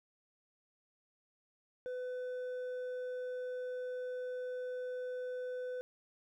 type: tone with hard clipping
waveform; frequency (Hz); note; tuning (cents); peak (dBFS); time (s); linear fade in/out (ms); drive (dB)
sine; 502; B4; +28; -39; 1.86-5.81; 0; 4
effects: none